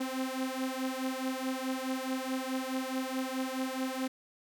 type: beating tone pair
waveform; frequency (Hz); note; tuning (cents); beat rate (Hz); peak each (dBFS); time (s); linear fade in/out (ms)
sawtooth; 259 / 263.7; C4 / C4; -17 / +14; 4.7; -31 / -32; 0-4.08; 10
effects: none